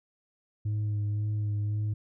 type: tone with vibrato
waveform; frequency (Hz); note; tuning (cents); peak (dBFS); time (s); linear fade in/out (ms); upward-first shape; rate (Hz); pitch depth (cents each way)
sine; 104.8; G#2; +16; -24; 0.65-1.94; 10; sine; 1.9; 20
effects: tanh soft clip ceiling -26 dBFS